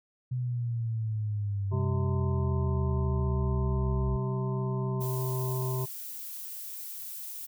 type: exponential sweep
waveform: sine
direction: down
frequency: 126.7 to 61.74 Hz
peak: -28 dBFS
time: 0.31-4.17 s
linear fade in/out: 10 ms
type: harmonic tone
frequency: 129.1 Hz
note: C3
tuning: 23 cents flat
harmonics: 1 / 3 / 5 / 7 / 8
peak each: -29 / -36 / -45 / -44 / -43 dBFS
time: 1.71-5.86 s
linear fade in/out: 20 ms
type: tone with vibrato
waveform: sine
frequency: 194.8 Hz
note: G3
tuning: 11 cents flat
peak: -36 dBFS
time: 1.73-5.01 s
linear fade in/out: 5 ms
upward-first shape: square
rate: 0.61 Hz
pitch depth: 18 cents each way
type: noise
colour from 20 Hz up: violet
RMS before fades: -40 dBFS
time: 5-7.47 s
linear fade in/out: 20 ms
effects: none